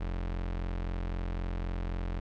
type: tone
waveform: 35% pulse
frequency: 43.84 Hz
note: F1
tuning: 7 cents sharp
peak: -30 dBFS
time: 0-2.2 s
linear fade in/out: 10 ms
effects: low-pass 3000 Hz 12 dB/octave